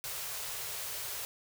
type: band-stop noise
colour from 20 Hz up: white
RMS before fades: -39 dBFS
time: 0.04-1.25 s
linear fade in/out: 0 ms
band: 160 to 370 Hz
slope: 96 dB/octave
effects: none